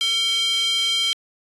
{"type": "tone with high-pass filter", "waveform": "square", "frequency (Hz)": 452, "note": "A4", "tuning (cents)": 47, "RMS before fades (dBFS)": -21, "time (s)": [0.01, 1.13], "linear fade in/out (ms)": 0, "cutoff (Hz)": 3100, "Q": 5.6, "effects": ["resampled to 24000 Hz"]}